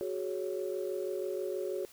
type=chord; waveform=sine; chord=F# suspended second; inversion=none; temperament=just; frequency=370 / 416.2 / 555 Hz; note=F#4 / G#4 / C#5; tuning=0 / +4 / +2 cents; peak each=-35 / -37 / -38 dBFS; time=0.01-1.85 s; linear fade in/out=0 ms; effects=tanh soft clip ceiling -24 dBFS + white hiss -57 dBFS RMS until 1.92 s